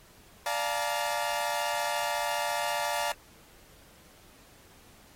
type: chord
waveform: sawtooth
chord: Bb major seventh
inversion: first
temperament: equal with one note detuned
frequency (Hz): 587.3 / 698.5 / 857.9 / 932.3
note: D5 / F5 / A5 / Bb5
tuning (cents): 0 / 0 / -44 / 0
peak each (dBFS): -30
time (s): 0.46-3.12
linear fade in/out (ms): 2
effects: pink hiss -57 dBFS RMS until 5.15 s + AAC 48 kbps